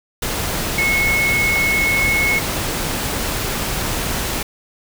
sine tone in noise, 2188 Hz, C#7, 23 cents flat, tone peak -15 dBFS, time 0.78-2.39 s, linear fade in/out 5 ms, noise pink, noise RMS -22 dBFS, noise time 0.22-4.43 s, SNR +4 dB, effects none

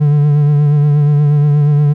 triangle tone with vibrato, 146.83 Hz, D3, in tune, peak -5 dBFS, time 0-1.94 s, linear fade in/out 20 ms, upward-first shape triangle, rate 8.4 Hz, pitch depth 41 cents each way, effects none

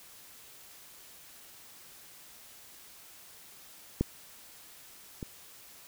clicks, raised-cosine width 3 ms, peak -13 / -24 dBFS, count 2, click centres 4.01 / 5.228 s, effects white hiss -53 dBFS RMS until 5.87 s

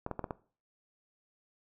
clicks, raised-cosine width 1 ms, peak -21 dBFS, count 5, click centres 0.064 / 0.113 / 0.193 / 0.242 / 0.308 s, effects noise-tail reverb RT60 0.4 s tail -18 dB re dry

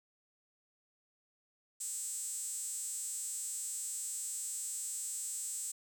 sawtooth tone with high-pass filter, 310 Hz, D#4, 6 cents flat, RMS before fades -40 dBFS, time 1.8-5.72 s, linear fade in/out 10 ms, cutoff 7900 Hz, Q 7.3, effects none

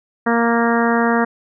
harmonic tone, 233.1 Hz, A#3, in tune, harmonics 1 / 2 / 3 / 4 / 5 / 6 / 7 / 8, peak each -17 / -20 / -22 / -23 / -24 / -25 / -25 / -26 dBFS, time 0.26-1.25 s, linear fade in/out 10 ms, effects none

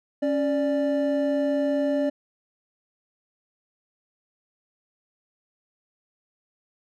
triangle tone pair together, 276.9 / 587.7 Hz, C#4 / D5, -2 / +1 cents, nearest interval octave + minor second, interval 1303 cents, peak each -22 dBFS, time 0.22-2.1 s, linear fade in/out 10 ms, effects none

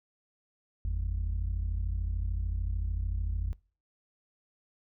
sine tone pair together, 48.95 / 82.41 Hz, G1 / E2, -2 / 0 cents, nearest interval major sixth, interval 902 cents, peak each -28 / -31 dBFS, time 0.85-3.53 s, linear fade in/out 0 ms, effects noise-tail reverb RT60 0.4 s tail -25 dB re dry + tanh soft clip ceiling -25 dBFS

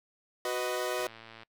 sawtooth chord, B major, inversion second, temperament equal with one note detuned, 370 / 497.3 / 622.3 Hz, F#4 / B4 / D#5, 0 / +12 / 0 cents, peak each -31 dBFS, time 0.45-1.07 s, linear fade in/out 2 ms
click train, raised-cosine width 0.3 ms, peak -32 dBFS, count 51, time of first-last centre 0.99-1.432 s, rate 113 Hz
effects noise-tail reverb RT60 0.1 s tail -25 dB re dry

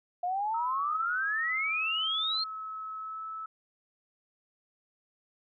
sine exponential sweep, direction up, 698.5 to 4270 Hz, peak -28 dBFS, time 0.23-2.44 s, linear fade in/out 5 ms
sine tone with pitch glide, 1293 to 1305.8 Hz, E6 to E6, -34 to -17 cents, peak -36 dBFS, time 0.54-3.46 s, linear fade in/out 5 ms, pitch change +17 cents, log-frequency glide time 2.98-3.23 s
effects none

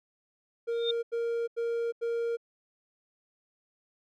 triangle tone bursts, 466.2 Hz, A#4, in tune, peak -26 dBFS, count 4, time 0.67-2.371 s, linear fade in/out 20 ms, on 360 ms, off 87 ms
sine tone with exponential growth, 3637 Hz, A#7, 43 cents flat, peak -25 dBFS, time 0.71-0.91 s, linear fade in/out 5 ms, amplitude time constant 43 ms
effects none

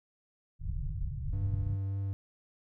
pink low-pass noise, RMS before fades -35 dBFS, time 0.59-1.77 s, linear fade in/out 50 ms, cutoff 160 Hz, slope 96 dB/octave
triangle tone with vibrato, 98 Hz, G2, in tune, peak -29 dBFS, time 1.33-2.13 s, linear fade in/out 0 ms, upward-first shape triangle, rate 3.4 Hz, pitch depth 13 cents each way
effects none

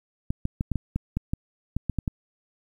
clicks, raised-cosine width 5 ms, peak -13 dBFS, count 12, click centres 0.305 / 0.454 / 0.609 / 0.717 / 0.757 / 0.96 / 1.17 / 1.335 / 1.766 / 1.897 / 1.987 / 2.078 s, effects 9-bit

